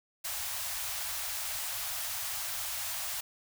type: band-stop noise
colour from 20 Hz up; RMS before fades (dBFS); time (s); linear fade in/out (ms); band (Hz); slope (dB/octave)
white; -36; 0.24-3.21; 10; 120 to 590; 96
effects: none